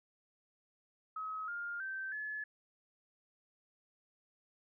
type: tone with pitch steps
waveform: sine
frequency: 1277 / 1408.8 / 1554.1 / 1714.5 Hz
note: D#6 / F6 / G6 / A6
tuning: +45 / +15 / -15 / -45 cents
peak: -38 dBFS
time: 1.16-2.44 s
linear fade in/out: 5 ms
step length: 320 ms
effects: none